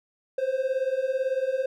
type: beating tone pair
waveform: triangle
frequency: 514 / 532 Hz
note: C5 / C5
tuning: -31 / +29 cents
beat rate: 18 Hz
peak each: -26 / -24 dBFS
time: 0.38-1.66 s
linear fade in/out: 5 ms
effects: none